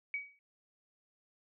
sine tone with exponential decay, 2265 Hz, C#7, 37 cents sharp, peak -31 dBFS, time 0.14-0.39 s, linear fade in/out 1 ms, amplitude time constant 53 ms, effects none

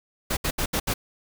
pink noise bursts at uneven times, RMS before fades -25 dBFS, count 5, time 0.3-0.37 / 0.44-0.51 / 0.58-0.66 / 0.73-0.8 / 0.87-0.94 s, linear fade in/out 10 ms, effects none

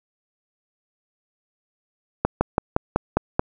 slowing click train, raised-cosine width 1 ms, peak -3 dBFS, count 7, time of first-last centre 2.25-3.395 s, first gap 160 ms, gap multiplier 1.07, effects none

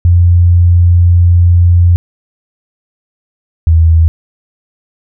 sine tone pair in turn, 87.31 / 81.6 Hz, F2 / E2, 0 / -17 cents, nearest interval minor second, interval 117 cents, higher first, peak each -3 dBFS, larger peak neither, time 0.05-1.96 / 3.67-4.08 s, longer first, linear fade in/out 0 ms, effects none

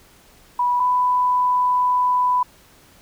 sine tone pair in turn, 980 / 994.8 Hz, B5 / B5, -14 / +12 cents, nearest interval unison, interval 26 cents, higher second, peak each -16 / -15 dBFS, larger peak second, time 0.59-0.8 / 0.8-2.43 s, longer second, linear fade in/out 5 ms, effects pink hiss -51 dBFS RMS until 3.01 s

